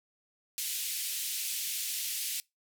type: band-pass noise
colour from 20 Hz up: white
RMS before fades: -35 dBFS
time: 0.58-2.4 s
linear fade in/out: 0 ms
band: 2400 to 15000 Hz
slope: 24 dB/octave
effects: noise-tail reverb RT60 0.2 s tail -24 dB re dry